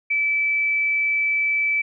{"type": "tone", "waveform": "sine", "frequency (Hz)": 2311, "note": "D7", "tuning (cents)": -28, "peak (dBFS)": -18, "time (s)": [0.1, 1.82], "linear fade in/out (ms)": 10, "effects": []}